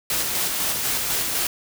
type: noise with tremolo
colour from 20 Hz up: white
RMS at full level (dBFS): -23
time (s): 0.1-1.47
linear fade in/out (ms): 2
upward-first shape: square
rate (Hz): 4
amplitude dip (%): 25
effects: none